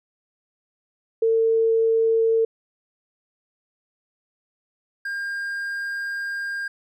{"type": "tone pair in turn", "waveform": ["sine", "triangle"], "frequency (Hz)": [451, 1607.2], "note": ["A4", "G6"], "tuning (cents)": [43, 43], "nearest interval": "octave + minor seventh", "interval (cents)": 2200, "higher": "second", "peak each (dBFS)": [-16, -24], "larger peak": "first", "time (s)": [[1.22, 2.45], [5.05, 6.68]], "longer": "second", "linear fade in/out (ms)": 5, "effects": []}